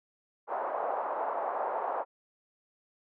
pink band-pass noise, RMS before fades -33 dBFS, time 0.47-2.05 s, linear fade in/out 50 ms, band 590 to 1000 Hz, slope 24 dB/octave, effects none

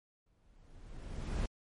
brown noise with exponential growth, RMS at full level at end -31 dBFS, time 0.26-1.46 s, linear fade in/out 5 ms, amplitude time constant 260 ms, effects MP3 48 kbps

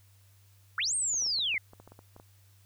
sine linear two-way sweep, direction up then down, 1219 to 8750 to 1987 Hz, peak -27 dBFS, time 0.78-1.58 s, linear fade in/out 2 ms, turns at 0.95 s
clicks, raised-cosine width 1 ms, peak -36 dBFS, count 12, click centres 1.143 / 1.223 / 1.264 / 1.39 / 1.543 / 1.734 / 1.8 / 1.876 / 1.92 / 1.991 / 2.164 / 2.199 s
effects added 98 Hz sine -58 dBFS peak until 2.65 s + white hiss -66 dBFS RMS until 2.65 s

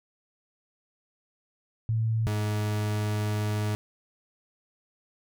sine / 40% pulse tone pair in turn, 112.1 / 105.5 Hz, A2 / G#2, +33 / +28 cents, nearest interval minor second, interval 105 cents, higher first, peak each -23 / -25 dBFS, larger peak first, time 1.89-2.27 / 2.27-3.75 s, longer second, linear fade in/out 0 ms, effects none

